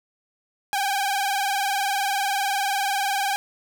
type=tone with vibrato; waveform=sawtooth; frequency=794 Hz; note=G5; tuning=22 cents sharp; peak=-18 dBFS; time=0.73-3.36 s; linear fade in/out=0 ms; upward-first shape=sine; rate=20 Hz; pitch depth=74 cents each way; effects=none